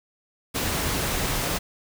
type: noise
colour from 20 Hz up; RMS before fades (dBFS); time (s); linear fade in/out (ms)
pink; -26; 0.54-1.59; 20
effects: none